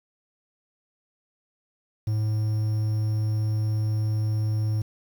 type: tone with quantisation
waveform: triangle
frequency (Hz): 107.9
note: A2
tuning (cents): -33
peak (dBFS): -20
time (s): 2.07-4.82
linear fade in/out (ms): 5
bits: 8
effects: none